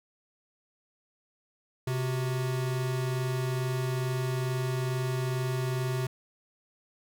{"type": "tone pair together", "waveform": "square", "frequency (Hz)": [130, 367.7], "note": ["C3", "F#4"], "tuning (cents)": [-11, -11], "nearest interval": "octave + tritone", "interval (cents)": 1800, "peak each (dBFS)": [-29, -38], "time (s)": [1.87, 6.07], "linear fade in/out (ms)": 5, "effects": []}